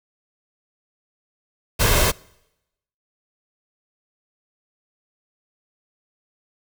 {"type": "noise with comb filter", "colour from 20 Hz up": "pink", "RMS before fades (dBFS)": -17, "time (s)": [1.79, 2.12], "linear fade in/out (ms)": 20, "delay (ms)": 1.9, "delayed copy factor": 0.5, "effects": ["noise-tail reverb RT60 0.9 s tail -25 dB re dry"]}